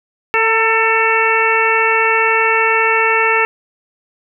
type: harmonic tone with a mistuned harmonic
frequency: 446.2 Hz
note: A4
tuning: 24 cents sharp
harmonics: 1 / 2 / 3 / 4 / 5 / 6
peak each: -18 / -18 / -18 / -18 / -18 / -18 dBFS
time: 0.34-3.45 s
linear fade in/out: 0 ms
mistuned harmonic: 2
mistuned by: +28 cents
effects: none